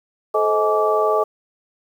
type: tone cluster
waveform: sine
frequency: 431.7 / 524 / 631 / 844 / 1160 Hz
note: A4 / C5 / D#5 / G#5 / D6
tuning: -33 / +2 / +24 / +28 / -22 cents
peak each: -19 / -28 / -20 / -24 / -21 dBFS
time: 0.34-1.24 s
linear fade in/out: 10 ms
effects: 8-bit